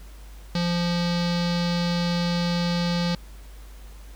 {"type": "tone with low-pass filter", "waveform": "square", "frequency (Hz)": 173.5, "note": "F3", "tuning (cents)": -11, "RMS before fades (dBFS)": -24, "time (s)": [0.55, 3.15], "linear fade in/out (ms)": 2, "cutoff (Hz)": 4500, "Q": 4.2, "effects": ["added 50 Hz sine -40 dBFS peak until 4.15 s", "pink hiss -52 dBFS RMS until 4.15 s"]}